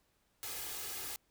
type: noise with comb filter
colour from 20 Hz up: white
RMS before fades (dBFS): -42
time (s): 0.43-1.16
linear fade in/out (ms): 0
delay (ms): 2.4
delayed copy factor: +0.6
effects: pink hiss -75 dBFS RMS until 1.3 s

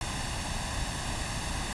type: noise with comb filter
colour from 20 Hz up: pink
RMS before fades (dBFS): -33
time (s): 0.01-1.73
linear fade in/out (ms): 2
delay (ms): 1.1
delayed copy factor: +0.6
effects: resampled to 24000 Hz

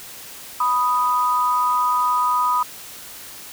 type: tone pair together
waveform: sine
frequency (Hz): 987.8 / 1244.5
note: B5 / D#6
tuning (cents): 0 / 0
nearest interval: major third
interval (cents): 400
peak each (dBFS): -19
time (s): 0.6-2.63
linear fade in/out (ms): 5
effects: white hiss -38 dBFS RMS until 3.52 s

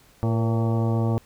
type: harmonic tone with a mistuned harmonic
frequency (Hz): 113.6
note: A#2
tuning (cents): -44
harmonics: 1 / 2 / 3 / 4 / 5 / 6 / 7 / 8 / 10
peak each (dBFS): -21 / -27 / -31 / -33 / -35 / -37 / -38 / -39 / -41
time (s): 0.23-1.18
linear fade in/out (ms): 0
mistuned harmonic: 4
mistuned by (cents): +54
effects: pink hiss -56 dBFS RMS until 1.25 s

